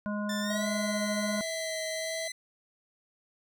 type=harmonic tone; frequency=207.7 Hz; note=G#3; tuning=in tune; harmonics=1 / 3 / 5 / 7; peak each=-31 / -38 / -41 / -41 dBFS; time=0.06-1.41 s; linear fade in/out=0 ms
type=tone with pitch glide; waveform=15% pulse; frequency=1773 to 2025 Hz; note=A6 to B6; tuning=+13 to +43 cents; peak=-29 dBFS; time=0.29-2.32 s; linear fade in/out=5 ms; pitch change=+230 cents; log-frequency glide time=0.41-0.68 s
type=tone with vibrato; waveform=square; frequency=642 Hz; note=E5; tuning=46 cents flat; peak=-35 dBFS; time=0.5-2.28 s; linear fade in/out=5 ms; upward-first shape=sine; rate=1.3 Hz; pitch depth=18 cents each way
effects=none